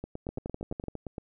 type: two click trains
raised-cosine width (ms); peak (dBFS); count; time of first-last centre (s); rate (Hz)
2; -21 / -23; 8 / 11; 0.29-0.883 / 0.04-1.182; 11.8 / 8.76
effects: none